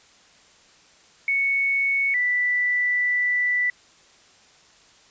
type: tone pair in turn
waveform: sine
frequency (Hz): 2216 / 1974.2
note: C#7 / B6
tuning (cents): -1 / -1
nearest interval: major second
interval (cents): 200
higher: first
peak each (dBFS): -19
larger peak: neither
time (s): 1.28-2.14 / 2.14-3.7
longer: second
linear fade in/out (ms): 2
effects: white hiss -54 dBFS RMS until 5.1 s + resampled to 16000 Hz